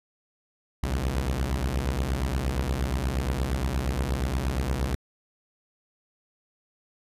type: beating tone pair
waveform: sawtooth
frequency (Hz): 60.9 / 69.4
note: B1 / C#2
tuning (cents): -24 / +3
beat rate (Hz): 8.5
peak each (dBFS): -24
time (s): 0.83-4.95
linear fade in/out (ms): 0
effects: resampled to 32000 Hz